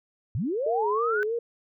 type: linear sweep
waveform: sine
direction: up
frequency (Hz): 87.31 to 1535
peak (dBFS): -25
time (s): 0.35-1.23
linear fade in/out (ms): 0
type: tone with vibrato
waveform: sine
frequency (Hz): 441.4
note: A4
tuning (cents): +5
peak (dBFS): -25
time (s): 0.66-1.39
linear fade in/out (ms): 5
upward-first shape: sine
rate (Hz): 3.2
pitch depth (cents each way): 110
effects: none